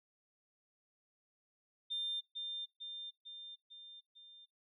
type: tone with echo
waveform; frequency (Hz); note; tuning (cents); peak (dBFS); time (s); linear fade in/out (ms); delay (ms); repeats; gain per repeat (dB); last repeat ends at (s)
sine; 3600; A7; +39; -35; 1.9-2.21; 20; 450; 5; -4; 4.46
effects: noise-tail reverb RT60 0.2 s tail -22 dB re dry + tanh soft clip ceiling -31 dBFS